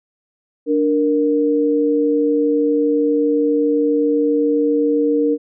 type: tone pair together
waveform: sine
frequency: 293.7 / 466.2 Hz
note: D4 / A#4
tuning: 0 / 0 cents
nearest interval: minor sixth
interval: 800 cents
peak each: -16 dBFS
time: 0.66-5.38 s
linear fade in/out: 50 ms
effects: none